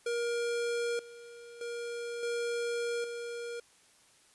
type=tone with level steps; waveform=square; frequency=472.7 Hz; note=A#4; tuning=24 cents sharp; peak=-31 / -48 / -37 / -32 / -38 dBFS; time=0.06-3.6 s; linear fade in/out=5 ms; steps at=0.99 / 1.61 / 2.23 / 3.04 s; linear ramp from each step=2 ms; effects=white hiss -63 dBFS RMS until 4.34 s + resampled to 24000 Hz